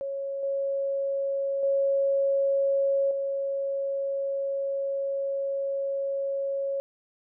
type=tone with level steps; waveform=sine; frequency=551 Hz; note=C#5; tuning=11 cents flat; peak=-29 / -25 / -21 / -26 dBFS; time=0.01-6.8 s; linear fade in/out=0 ms; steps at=0.43 / 1.63 / 3.11 s; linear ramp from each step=2 ms; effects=none